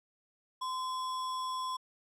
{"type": "tone with sample-and-hold", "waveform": "sine", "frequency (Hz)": 1030, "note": "C6", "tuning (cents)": -28, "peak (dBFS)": -33, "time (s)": [0.61, 1.77], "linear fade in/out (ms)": 10, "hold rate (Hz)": 4410, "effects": ["low-pass 8000 Hz 12 dB/octave"]}